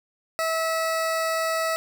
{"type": "tone", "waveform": "20% pulse", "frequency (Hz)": 649, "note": "E5", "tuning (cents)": -27, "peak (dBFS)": -18, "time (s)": [0.39, 1.76], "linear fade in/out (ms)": 0, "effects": []}